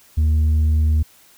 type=tone with tanh clipping; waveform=sine; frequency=77.4 Hz; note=D#2; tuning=9 cents flat; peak=-14 dBFS; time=0.17-1.03 s; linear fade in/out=10 ms; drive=3 dB; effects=white hiss -51 dBFS RMS until 1.37 s